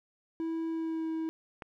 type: tone with pitch glide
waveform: triangle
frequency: 326.6 to 321.9 Hz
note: E4 to E4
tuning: -16 to -41 cents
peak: -29 dBFS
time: 0.4-1.29 s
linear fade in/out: 0 ms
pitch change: -25 cents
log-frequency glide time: 0.69-1.08 s
type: click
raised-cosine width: 0.5 ms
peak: -26 dBFS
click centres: 1.622 s
effects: none